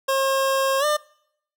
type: tone with pitch glide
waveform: 25% pulse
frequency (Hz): 538 to 600.4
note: C5 to D5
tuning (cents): +48 to +38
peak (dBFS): -15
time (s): 0.08-0.97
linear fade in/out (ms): 10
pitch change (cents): +190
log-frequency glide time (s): 0.79-0.85
effects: noise-tail reverb RT60 0.7 s tail -24 dB re dry